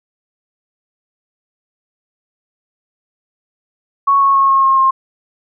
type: tone with pitch steps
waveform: sine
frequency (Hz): 1108.7 / 1099.8 / 1090.9 / 1082.1 / 1073.4 / 1064.8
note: C#6 / C#6 / C#6 / C#6 / C6 / C6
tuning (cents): 0 / -14 / -28 / -42 / +44 / +30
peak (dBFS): -8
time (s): 4.07-4.91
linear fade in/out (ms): 10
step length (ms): 140
effects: none